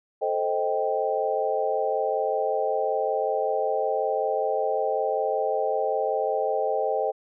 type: chord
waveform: sine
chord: A half-diminished seventh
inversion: none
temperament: equal with one note detuned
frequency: 438 / 523.3 / 622.3 / 784 Hz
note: A4 / C5 / Eb5 / G5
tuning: -8 / 0 / 0 / 0 cents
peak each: -28 dBFS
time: 0.21-7.12 s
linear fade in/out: 20 ms
effects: none